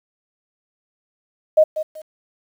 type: tone with echo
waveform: sine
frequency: 622.3 Hz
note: D#5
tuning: in tune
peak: -8 dBFS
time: 1.57-1.64 s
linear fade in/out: 10 ms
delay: 190 ms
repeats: 2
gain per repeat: -12 dB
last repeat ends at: 2.02 s
effects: 8-bit